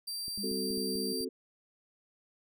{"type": "tone", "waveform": "sawtooth", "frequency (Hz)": 4702, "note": "D8", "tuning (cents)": 1, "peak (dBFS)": -33, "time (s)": [0.07, 1.25], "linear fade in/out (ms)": 10}
{"type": "clicks", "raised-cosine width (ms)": 3, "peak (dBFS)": -36, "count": 7, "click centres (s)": [0.281, 0.377, 0.514, 0.707, 0.776, 0.956, 1.208]}
{"type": "tone with vibrato", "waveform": "sine", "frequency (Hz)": 198.7, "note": "G3", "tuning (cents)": 24, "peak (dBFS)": -38, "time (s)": [0.38, 1.13], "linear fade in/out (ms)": 5, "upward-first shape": "square", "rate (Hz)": 3.4, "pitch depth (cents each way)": 22}
{"type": "chord", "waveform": "sine", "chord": "F# diminished", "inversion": "second", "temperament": "equal", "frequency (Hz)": [261.6, 370, 440], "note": ["C4", "F#4", "A4"], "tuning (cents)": [0, 0, 0], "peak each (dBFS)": -38, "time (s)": [0.43, 1.29], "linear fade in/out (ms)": 10}
{"effects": []}